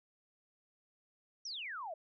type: exponential sweep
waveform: sine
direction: down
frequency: 5920 to 602 Hz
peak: -40 dBFS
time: 1.45-1.94 s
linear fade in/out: 5 ms
effects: none